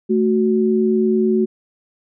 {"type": "tone pair together", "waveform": "sine", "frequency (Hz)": [220, 370.4], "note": ["A3", "F#4"], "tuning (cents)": [0, 2], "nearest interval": "major sixth", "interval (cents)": 902, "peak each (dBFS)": -16, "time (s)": [0.09, 1.46], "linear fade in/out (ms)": 20, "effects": []}